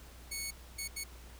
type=tone bursts at uneven times; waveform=10% pulse; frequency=2214 Hz; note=C#7; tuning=3 cents flat; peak=-28 dBFS; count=3; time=0.31-0.51 / 0.78-0.88 / 0.96-1.04 s; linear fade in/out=10 ms; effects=added 60 Hz sine -51 dBFS peak until 1.39 s + pink hiss -56 dBFS RMS until 1.39 s